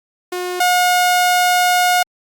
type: tone pair in turn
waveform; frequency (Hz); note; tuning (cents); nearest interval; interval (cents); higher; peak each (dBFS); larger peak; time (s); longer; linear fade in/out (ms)
sawtooth; 360 / 720; F#4 / F#5; -47 / -47; octave; 1200; second; -17 / -8; second; 0.32-0.6 / 0.6-2.03; second; 5
effects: Opus 48 kbps